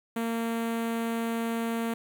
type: tone with notch filter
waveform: sawtooth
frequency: 229.5 Hz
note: A#3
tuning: 27 cents flat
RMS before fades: -30 dBFS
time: 0.16-1.94 s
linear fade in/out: 5 ms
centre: 5200 Hz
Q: 0.98
effects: 10-bit